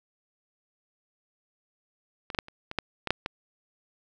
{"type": "clicks", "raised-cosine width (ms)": 0.3, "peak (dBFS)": [-20, -16, -8, -29, -20, -10, -14, -6, -14], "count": 9, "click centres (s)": [2.302, 2.348, 2.388, 2.484, 2.714, 2.787, 3.073, 3.106, 3.261], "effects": []}